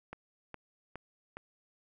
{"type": "click train", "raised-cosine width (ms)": 0.5, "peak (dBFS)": -27, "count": 4, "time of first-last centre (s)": [0.13, 1.37], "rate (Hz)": 2.42, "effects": []}